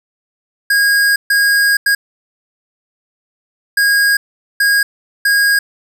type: tone bursts at uneven times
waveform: square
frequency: 1635 Hz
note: G#6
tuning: 28 cents flat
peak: -10 dBFS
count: 6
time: 0.7-1.16 / 1.3-1.77 / 1.86-1.95 / 3.77-4.17 / 4.6-4.83 / 5.25-5.59 s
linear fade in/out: 5 ms
effects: none